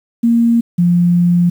sine tone pair in turn, 233.1 / 174.63 Hz, A#3 / F3, 0 / 0 cents, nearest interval perfect fourth, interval 500 cents, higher first, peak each -8 dBFS, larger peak neither, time 0.23-0.61 / 0.78-1.5 s, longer second, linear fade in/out 10 ms, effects 7-bit

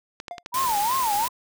clicks, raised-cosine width 0.2 ms, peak -17 dBFS, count 7, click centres 0.201 / 0.282 / 0.382 / 0.461 / 0.585 / 0.64 / 0.696 s
triangle tone with exponential decay, 700 Hz, F5, 4 cents sharp, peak -26 dBFS, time 0.31-0.43 s, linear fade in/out 1 ms, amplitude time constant 26 ms
sine tone with vibrato, 932.3 Hz, A#5, in tune, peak -21 dBFS, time 0.52-1.29 s, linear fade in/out 50 ms, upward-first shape sine, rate 2.8 Hz, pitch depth 240 cents each way
white noise, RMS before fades -30 dBFS, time 0.54-1.28 s, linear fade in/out 2 ms
effects none

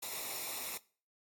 white noise with comb filter, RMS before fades -41 dBFS, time 0.02-0.78 s, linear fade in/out 10 ms, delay 0.64 ms, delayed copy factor -0.65, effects noise-tail reverb RT60 0.4 s tail -20 dB re dry + AAC 64 kbps

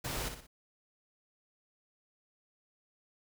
pink noise with echo, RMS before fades -37 dBFS, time 0.04-0.29 s, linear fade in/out 10 ms, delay 60 ms, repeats 3, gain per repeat -7 dB, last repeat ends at 0.47 s, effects none

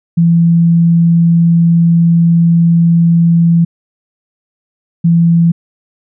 sine tone pair in turn, 168.3 / 168.3 Hz, E3 / E3, +36 / +36 cents, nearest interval unison, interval 0 cents, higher neither, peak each -5 dBFS, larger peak neither, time 0.17-3.65 / 5.04-5.52 s, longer first, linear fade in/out 10 ms, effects none

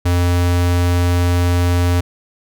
square tone, 88 Hz, F2, 14 cents sharp, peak -13 dBFS, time 0.05-2.01 s, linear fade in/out 10 ms, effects none

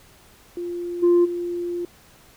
sine tone with level steps, 348.8 Hz, F4, 2 cents flat, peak -26 / -11 / -24 dBFS, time 0.57-1.85 s, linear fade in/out 2 ms, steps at 1.02 / 1.24 s, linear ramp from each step 20 ms, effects tanh soft clip ceiling -11 dBFS + pink hiss -52 dBFS RMS until 2.36 s

